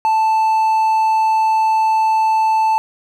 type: tone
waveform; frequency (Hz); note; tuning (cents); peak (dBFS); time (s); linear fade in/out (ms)
triangle; 880; A5; 0; -10; 0.05-2.78; 0
effects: none